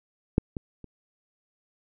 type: clicks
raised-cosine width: 3 ms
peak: -6 / -19 / -29 dBFS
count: 3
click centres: 0.381 / 0.568 / 0.843 s
effects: none